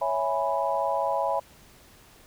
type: chord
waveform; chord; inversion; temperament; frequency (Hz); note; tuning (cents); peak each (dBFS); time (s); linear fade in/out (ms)
sine; C# minor seventh; none; equal; 554.4 / 659.3 / 830.6 / 987.8; C#5 / E5 / G#5 / B5; 0 / 0 / 0 / 0; -29; 0.01-1.4; 10
effects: pink hiss -54 dBFS RMS until 2.26 s